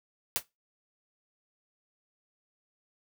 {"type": "noise with exponential decay", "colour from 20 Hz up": "white", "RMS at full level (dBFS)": -24, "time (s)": [0.36, 0.43], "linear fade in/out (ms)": 0, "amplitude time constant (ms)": 15, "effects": ["noise-tail reverb RT60 0.2 s tail -19 dB re dry"]}